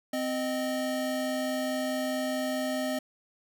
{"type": "tone pair together", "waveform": "square", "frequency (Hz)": [258.6, 618.3], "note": ["C4", "D#5"], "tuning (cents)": [-20, -11], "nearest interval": "octave + minor third", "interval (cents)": 1509, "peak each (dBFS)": [-32, -32], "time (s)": [0.13, 2.99], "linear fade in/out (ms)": 5, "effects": []}